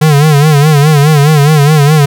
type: tone with vibrato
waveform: square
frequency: 148.8 Hz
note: D3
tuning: 23 cents sharp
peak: -4 dBFS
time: 0.01-2.06 s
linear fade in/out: 10 ms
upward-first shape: sine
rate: 4.8 Hz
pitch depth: 100 cents each way
effects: none